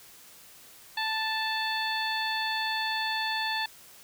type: harmonic tone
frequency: 880 Hz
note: A5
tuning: in tune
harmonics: 1 / 2 / 3 / 4 / 5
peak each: -32 / -32 / -37 / -35 / -36 dBFS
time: 0.97-3.66 s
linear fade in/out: 5 ms
effects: white hiss -52 dBFS RMS until 4.03 s